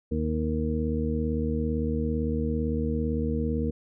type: harmonic tone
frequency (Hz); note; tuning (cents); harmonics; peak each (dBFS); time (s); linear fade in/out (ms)
77.78; D#2; 0; 1 / 2 / 3 / 4 / 6; -29 / -33 / -29 / -35 / -32; 0.11-3.71; 10
effects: none